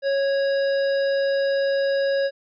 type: harmonic tone with a mistuned harmonic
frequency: 551 Hz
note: C#5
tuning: 11 cents flat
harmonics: 1 / 3 / 5 / 7 / 9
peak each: -19 / -30 / -42 / -40 / -38 dBFS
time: 0.02-2.31 s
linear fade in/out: 50 ms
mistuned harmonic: 5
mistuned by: +45 cents
effects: none